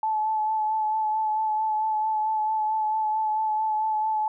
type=tone with vibrato; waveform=sine; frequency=866 Hz; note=A5; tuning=28 cents flat; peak=-22 dBFS; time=0.03-4.28 s; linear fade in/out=2 ms; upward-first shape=sine; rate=4.5 Hz; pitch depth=21 cents each way; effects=none